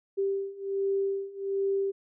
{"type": "beating tone pair", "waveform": "sine", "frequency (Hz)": [392, 393.3], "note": ["G4", "G4"], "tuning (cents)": [0, 6], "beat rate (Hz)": 1.3, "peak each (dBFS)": [-31, -29], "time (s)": [0.17, 1.92], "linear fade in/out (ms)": 20, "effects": []}